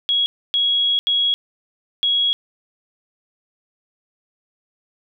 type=tone bursts at uneven times; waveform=sine; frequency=3322 Hz; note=G#7; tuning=in tune; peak=-15 dBFS; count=4; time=0.09-0.26 / 0.54-0.99 / 1.07-1.34 / 2.03-2.33 s; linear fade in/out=0 ms; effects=none